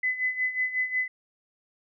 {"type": "tone with tremolo", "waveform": "sine", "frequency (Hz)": 2015, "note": "B6", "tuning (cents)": 34, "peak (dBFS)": -22, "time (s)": [0.03, 1.08], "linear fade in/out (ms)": 5, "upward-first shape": "sine", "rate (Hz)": 5.5, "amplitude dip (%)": 75, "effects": []}